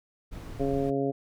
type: noise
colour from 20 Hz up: brown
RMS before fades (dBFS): -38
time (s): 0.31-0.91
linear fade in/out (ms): 20
type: harmonic tone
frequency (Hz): 137.9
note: C#3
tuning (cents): -9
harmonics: 1 / 2 / 3 / 4 / 5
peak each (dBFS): -34 / -29 / -29 / -34 / -35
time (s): 0.59-1.12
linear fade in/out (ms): 20
effects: none